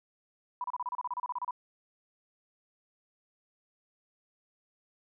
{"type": "tone bursts", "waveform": "sine", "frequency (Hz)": 987.8, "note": "B5", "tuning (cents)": 0, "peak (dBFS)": -31, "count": 15, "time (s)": [0.61, 1.509], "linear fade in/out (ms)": 2, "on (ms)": 31, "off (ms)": 31, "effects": []}